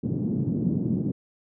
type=band-pass noise; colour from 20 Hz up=white; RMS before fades=-26 dBFS; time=0.03-1.12 s; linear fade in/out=10 ms; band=120 to 260 Hz; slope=24 dB/octave; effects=none